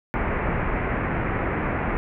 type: low-pass noise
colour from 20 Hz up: pink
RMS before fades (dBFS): -25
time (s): 0.14-1.97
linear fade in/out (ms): 0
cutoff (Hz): 2300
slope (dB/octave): 48
effects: none